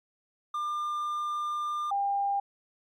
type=tone pair in turn; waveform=triangle / sine; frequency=1199 / 800 Hz; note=D6 / G5; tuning=+36 / +35 cents; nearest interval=perfect fifth; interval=701 cents; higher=first; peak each=-27 / -25 dBFS; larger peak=second; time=0.54-1.91 / 1.91-2.4 s; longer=first; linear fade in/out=5 ms; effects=MP3 64 kbps